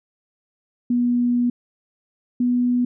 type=tone pair in turn; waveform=sine; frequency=242.8 / 245.5 Hz; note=B3 / B3; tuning=-29 / -10 cents; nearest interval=unison; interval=19 cents; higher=second; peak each=-16 dBFS; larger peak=neither; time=0.9-1.5 / 2.4-2.85 s; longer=first; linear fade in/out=5 ms; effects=none